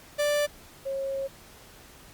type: tone pair in turn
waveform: 45% pulse / sine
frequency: 587.3 / 543.3 Hz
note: D5 / C#5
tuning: 0 / -35 cents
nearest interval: minor second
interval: 135 cents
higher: first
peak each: -23 / -28 dBFS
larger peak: first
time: 0.18-0.47 / 0.85-1.28 s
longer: second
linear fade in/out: 20 ms
effects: pink hiss -51 dBFS RMS until 2.13 s + Opus 48 kbps